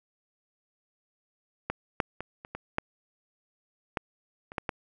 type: clicks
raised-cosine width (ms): 0.5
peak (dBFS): -14 / -9 / -20 / -27 / -21 / -11 / -13 / -27 / -14 / -14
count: 10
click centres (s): 1.7 / 2.002 / 2.206 / 2.449 / 2.55 / 2.784 / 3.972 / 4.519 / 4.582 / 4.692
effects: none